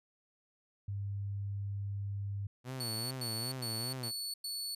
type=tone; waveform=sine; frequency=100 Hz; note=G2; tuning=35 cents sharp; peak=-35 dBFS; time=0.88-2.47 s; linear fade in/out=5 ms
type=tone with vibrato; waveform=sawtooth; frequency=120.8 Hz; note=B2; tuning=38 cents flat; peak=-35 dBFS; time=2.64-4.12 s; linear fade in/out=50 ms; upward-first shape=sine; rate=2.5 Hz; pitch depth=150 cents each way
type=tone bursts; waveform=sawtooth; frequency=4435 Hz; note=C#8; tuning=in tune; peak=-34 dBFS; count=5; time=2.8-4.75 s; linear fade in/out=5 ms; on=310 ms; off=100 ms
effects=resampled to 32000 Hz